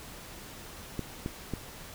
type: clicks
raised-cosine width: 3 ms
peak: -19 dBFS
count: 3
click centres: 0.993 / 1.261 / 1.537 s
effects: pink hiss -46 dBFS RMS until 1.94 s